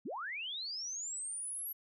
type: linear sweep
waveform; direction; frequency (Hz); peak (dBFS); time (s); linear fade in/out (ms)
sine; up; 158.3 to 11790; -38; 0.05-1.73; 10
effects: none

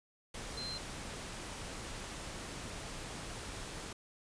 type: tone in noise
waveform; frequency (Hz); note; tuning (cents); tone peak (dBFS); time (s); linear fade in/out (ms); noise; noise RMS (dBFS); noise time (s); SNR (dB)
sine; 4124; C8; -26; -40; 0.57-0.78; 5; pink; -44; 0.34-3.93; +1
effects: resampled to 22050 Hz

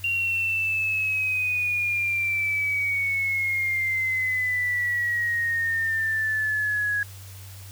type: exponential sweep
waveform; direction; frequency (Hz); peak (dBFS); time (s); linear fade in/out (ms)
sine; down; 2768 to 1661.2; -22; 0.04-7.03; 2
effects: added 96 Hz sine -40 dBFS peak until 7.71 s + white hiss -47 dBFS RMS until 7.71 s

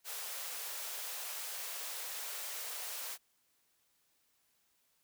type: high-pass noise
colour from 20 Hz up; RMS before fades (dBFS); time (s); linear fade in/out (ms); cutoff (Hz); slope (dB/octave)
white; -42; 0.04-3.18; 50; 440; 48
effects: white hiss -75 dBFS RMS until 5.03 s

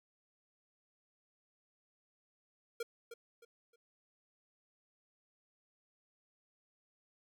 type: tone with echo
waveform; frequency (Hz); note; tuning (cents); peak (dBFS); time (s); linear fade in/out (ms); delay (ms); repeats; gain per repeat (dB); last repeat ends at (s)
square; 466.2; A#4; 0; -37; 2.8-2.83; 5; 310; 3; -10; 3.76
effects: none

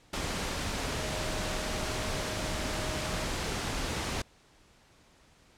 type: tone in noise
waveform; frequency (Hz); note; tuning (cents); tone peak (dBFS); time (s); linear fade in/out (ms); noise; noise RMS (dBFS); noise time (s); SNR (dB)
sine; 622.3; D#5; 0; -41; 0.96-3.24; 5; pink; -33; 0.13-4.22; -11
effects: pink hiss -61 dBFS RMS until 5.57 s + low-pass 8000 Hz 12 dB/octave

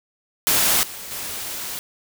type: noise with level steps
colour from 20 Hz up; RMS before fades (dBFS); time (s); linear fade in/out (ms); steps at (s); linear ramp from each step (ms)
white; -18 / -35 / -30; 0.47-1.79; 0; 0.83 / 1.11; 2
effects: none

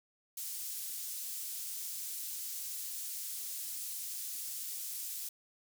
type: high-pass noise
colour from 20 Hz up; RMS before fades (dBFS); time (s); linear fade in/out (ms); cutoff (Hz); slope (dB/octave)
pink; -41; 0.37-5.29; 5; 7600; 12
effects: none

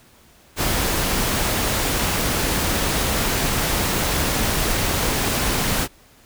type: noise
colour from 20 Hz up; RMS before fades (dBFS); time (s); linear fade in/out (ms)
pink; -21; 0.56-5.88; 50
effects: pink hiss -52 dBFS RMS until 6.25 s

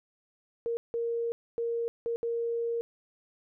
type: tone bursts at uneven times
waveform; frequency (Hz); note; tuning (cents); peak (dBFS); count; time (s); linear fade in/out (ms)
sine; 466.2; A#4; 0; -28; 5; 0.66-0.77 / 0.94-1.32 / 1.58-1.88 / 2.06-2.16 / 2.23-2.81; 0
effects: none

